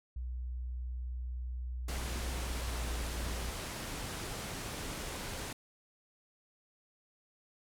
sine tone with pitch glide, 61.74 to 58.82 Hz, B1 to A#1, 0 to +16 cents, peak -36 dBFS, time 0.16-3.51 s, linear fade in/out 5 ms, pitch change -84 cents, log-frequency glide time 2.24-2.93 s
pink low-pass noise, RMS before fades -41 dBFS, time 1.88-5.53 s, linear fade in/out 5 ms, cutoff 12000 Hz, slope 24 dB/octave
effects none

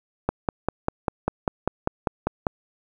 click train, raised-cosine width 1 ms, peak -7 dBFS, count 12, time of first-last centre 0.29-2.468 s, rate 5.05 Hz, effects 8-bit

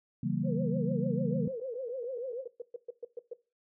sine chord, C# diminished seventh, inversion none, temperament equal with one note detuned, 138.59 / 164.81 / 192.19 / 233.1 Hz, C#3 / E3 / G3 / Bb3, 0 / 0 / -34 / 0 cents, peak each -34 dBFS, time 0.23-1.48 s, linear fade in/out 5 ms
sine tone with vibrato, 493.9 Hz, B4, in tune, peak -34 dBFS, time 0.43-2.45 s, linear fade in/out 50 ms, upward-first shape triangle, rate 6.7 Hz, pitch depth 190 cents each way
sine tone bursts, 477.8 Hz, A#4, 43 cents sharp, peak -35 dBFS, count 15, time 1.31-3.335 s, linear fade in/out 5 ms, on 23 ms, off 120 ms
effects noise-tail reverb RT60 0.3 s tail -18 dB re dry

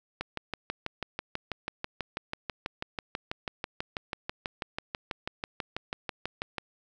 click train, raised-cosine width 0.3 ms, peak -16 dBFS, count 40, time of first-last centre 0.21-6.583 s, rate 6.12 Hz, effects none

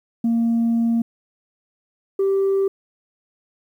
sine tone pair in turn, 231.3 / 390.3 Hz, A#3 / G4, -13 / -8 cents, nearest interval major sixth, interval 905 cents, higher second, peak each -14 dBFS, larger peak neither, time 0.24-1.02 / 2.19-2.68 s, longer first, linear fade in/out 5 ms, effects tanh soft clip ceiling -14 dBFS + 9-bit

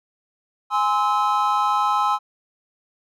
triangle chord, Ab augmented, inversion none, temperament just, 830.6 / 1038.3 / 1297.8 Hz, Ab5 / C6 / E6, 0 / -14 / -27 cents, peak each -20 dBFS, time 0.7-2.19 s, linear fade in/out 50 ms, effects none

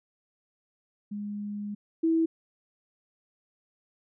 sine tone pair in turn, 206.1 / 326.3 Hz, G#3 / E4, -13 / -18 cents, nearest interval minor sixth, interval 795 cents, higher second, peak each -32 / -21 dBFS, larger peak second, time 1.11-1.75 / 2.03-2.26 s, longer first, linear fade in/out 10 ms, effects none

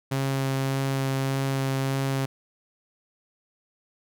sawtooth tone with vibrato, 135.1 Hz, C#3, 44 cents flat, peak -20 dBFS, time 0.11-2.26 s, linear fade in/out 10 ms, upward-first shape sine, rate 1.7 Hz, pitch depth 9 cents each way, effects none

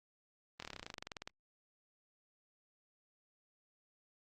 slowing click train, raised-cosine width 0.2 ms, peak -26 dBFS, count 19, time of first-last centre 0.6-1.275 s, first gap 24 ms, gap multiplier 1.05, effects Opus 32 kbps

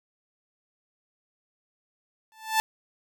sawtooth tone with exponential growth, 880 Hz, A5, in tune, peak -14 dBFS, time 2.32-2.6 s, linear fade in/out 0 ms, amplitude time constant 59 ms, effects none

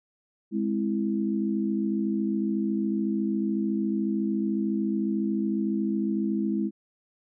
sine chord, Ab augmented, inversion none, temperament equal, 207.7 / 261.6 / 329.6 Hz, Ab3 / C4 / E4, 0 / 0 / 0 cents, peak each -26 / -32 / -29 dBFS, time 0.51-6.71 s, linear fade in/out 50 ms, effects none

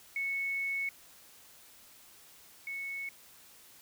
sine tone pair in turn, 2207 / 2207 Hz, C#7 / C#7, -8 / -8 cents, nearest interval unison, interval 0 cents, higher neither, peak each -31 / -36 dBFS, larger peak first, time 0.16-0.89 / 2.67-3.09 s, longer first, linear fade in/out 2 ms, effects white hiss -57 dBFS RMS until 3.81 s

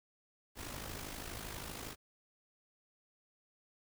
pink noise with amplitude modulation, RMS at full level -42 dBFS, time 0.55-1.96 s, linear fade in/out 50 ms, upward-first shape sine, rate 52.5 Hz, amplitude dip 60%, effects none

